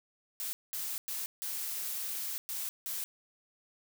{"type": "noise bursts at uneven times", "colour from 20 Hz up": "blue", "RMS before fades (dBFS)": -37, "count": 6, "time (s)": [[0.4, 0.53], [0.73, 0.98], [1.08, 1.26], [1.42, 2.38], [2.49, 2.69], [2.86, 3.04]], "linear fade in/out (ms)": 0, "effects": []}